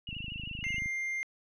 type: tone with vibrato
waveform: sine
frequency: 2794 Hz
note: F7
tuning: in tune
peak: -39 dBFS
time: 0.07-0.79 s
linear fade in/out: 2 ms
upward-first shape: square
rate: 13 Hz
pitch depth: 53 cents each way
type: click train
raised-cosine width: 5 ms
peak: -30 dBFS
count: 21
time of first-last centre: 0.09-0.859 s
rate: 26 Hz
type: tone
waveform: triangle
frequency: 2100 Hz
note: C7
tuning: 6 cents sharp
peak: -30 dBFS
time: 0.64-1.23 s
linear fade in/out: 0 ms
effects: resampled to 22050 Hz